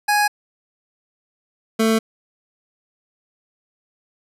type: tone pair in turn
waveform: 25% pulse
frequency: 830.6 / 222.7 Hz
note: G#5 / A3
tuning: 0 / +21 cents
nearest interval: octave + major seventh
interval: 2279 cents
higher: first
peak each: -11 dBFS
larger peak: neither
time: 0.08-0.28 / 1.79-1.99 s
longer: neither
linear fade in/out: 10 ms
effects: resampled to 32000 Hz